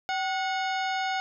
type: harmonic tone with a mistuned harmonic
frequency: 729 Hz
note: F#5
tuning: 26 cents flat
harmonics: 1 / 2 / 3 / 4 / 5 / 6 / 7 / 9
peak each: -28 / -33 / -36 / -40 / -41 / -44 / -44 / -48 dBFS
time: 0.09-1.2 s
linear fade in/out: 0 ms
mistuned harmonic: 1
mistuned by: +81 cents
effects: none